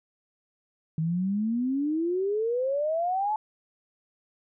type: exponential sweep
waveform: sine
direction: up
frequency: 155.56 to 876 Hz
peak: -24 dBFS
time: 0.98-3.36 s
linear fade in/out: 2 ms
effects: none